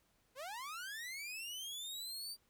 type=linear sweep; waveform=sawtooth; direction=up; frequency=485.3 to 4695 Hz; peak=-40 dBFS; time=0.35-2.37 s; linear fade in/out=50 ms; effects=pink hiss -75 dBFS RMS until 2.49 s